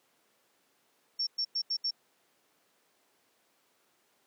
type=tone bursts at uneven times; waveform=sine; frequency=5460 Hz; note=F8; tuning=40 cents flat; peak=-28 dBFS; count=5; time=1.19-1.27 / 1.38-1.45 / 1.55-1.62 / 1.7-1.77 / 1.84-1.91 s; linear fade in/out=10 ms; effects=pink hiss -70 dBFS RMS until 4.26 s + high-pass 300 Hz 12 dB/octave